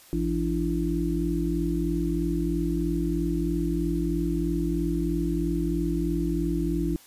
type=harmonic tone with a mistuned harmonic; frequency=56 Hz; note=A1; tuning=31 cents sharp; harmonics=1 / 3 / 5 / 6; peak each=-29 / -29 / -29 / -29 dBFS; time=0.13-6.96 s; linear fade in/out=0 ms; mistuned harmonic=5; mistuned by=+78 cents; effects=white hiss -52 dBFS RMS until 7.06 s + resampled to 32000 Hz